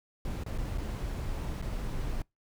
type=noise with dropouts; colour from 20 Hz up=brown; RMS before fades=-34 dBFS; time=0.25-2.22 s; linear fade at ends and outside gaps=1 ms; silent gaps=0.436-0.463 / 0.578-0.584 / 0.777-0.782 / 1.616-1.624 s; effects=noise-tail reverb RT60 0.2 s tail -26 dB re dry